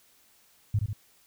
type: tone with echo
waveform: sine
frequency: 103.83 Hz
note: G#2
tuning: in tune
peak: -21 dBFS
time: 0.74-0.79 s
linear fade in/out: 5 ms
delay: 71 ms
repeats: 2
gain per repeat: -4 dB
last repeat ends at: 0.932 s
effects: white hiss -62 dBFS RMS until 1.26 s